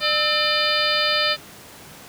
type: harmonic tone with a mistuned harmonic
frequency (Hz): 600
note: D5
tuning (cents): +37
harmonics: 1 / 2 / 3 / 4 / 5 / 6 / 7 / 8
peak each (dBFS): -26 / -26 / -26 / -26 / -26 / -26 / -26 / -26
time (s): 0-1.37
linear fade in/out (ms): 50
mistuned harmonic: 2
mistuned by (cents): +140
effects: pink hiss -42 dBFS RMS until 2.08 s + high-pass 100 Hz 12 dB/octave